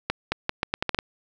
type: accelerating click train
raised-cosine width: 0.3 ms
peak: -7 dBFS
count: 9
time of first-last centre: 0.1-0.989 s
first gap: 220 ms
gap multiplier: 0.79
effects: none